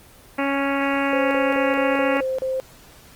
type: harmonic tone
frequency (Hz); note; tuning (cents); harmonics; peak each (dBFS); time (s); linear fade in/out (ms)
277.2; C#4; 0; 1 / 2 / 3 / 4 / 5 / 6 / 7 / 8 / 9 / 10; -23 / -26 / -28 / -29 / -30 / -31 / -31 / -32 / -33 / -33; 0.38-2.21; 10
type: tone bursts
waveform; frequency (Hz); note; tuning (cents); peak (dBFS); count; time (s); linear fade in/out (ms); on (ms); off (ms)
sine; 523.3; C5; 0; -21; 7; 1.13-2.6; 0; 180; 35
effects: pink hiss -48 dBFS RMS until 3.15 s + Opus 24 kbps